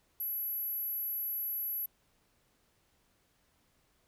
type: tone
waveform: sine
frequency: 11670 Hz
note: F#9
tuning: 25 cents flat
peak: -33 dBFS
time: 0.2-1.86 s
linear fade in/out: 5 ms
effects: pink hiss -72 dBFS RMS until 4.07 s